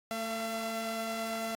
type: tone pair together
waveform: sawtooth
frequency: 223 / 678 Hz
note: A3 / E5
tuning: +23 / +49 cents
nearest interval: octave + perfect fifth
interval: 1926 cents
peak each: -34 / -31 dBFS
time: 0.11-1.55 s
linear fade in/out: 0 ms
effects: AAC 64 kbps